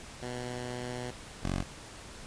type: tone pair in turn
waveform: 10% pulse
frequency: 123.47 / 46.25 Hz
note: B2 / F#1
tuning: 0 / 0 cents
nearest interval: octave + perfect fourth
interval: 1700 cents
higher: first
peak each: -28 / -22 dBFS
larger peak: second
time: 0.22-1.11 / 1.43-1.63 s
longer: first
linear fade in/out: 10 ms
effects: pink hiss -47 dBFS RMS until 2.26 s + resampled to 22050 Hz